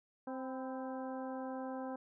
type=harmonic tone with a mistuned harmonic; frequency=261.6 Hz; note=C4; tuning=in tune; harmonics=1 / 2 / 3 / 4 / 5 / 6; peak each=-42 / -44 / -46 / -51 / -56 / -57 dBFS; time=0.27-1.96 s; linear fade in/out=5 ms; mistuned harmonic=4; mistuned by=-56 cents; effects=none